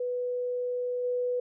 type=tone with level steps; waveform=sine; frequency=493.9 Hz; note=B4; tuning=in tune; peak=-28 / -26 dBFS; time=0-1.4 s; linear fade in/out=5 ms; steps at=1.03 s; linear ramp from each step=20 ms; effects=none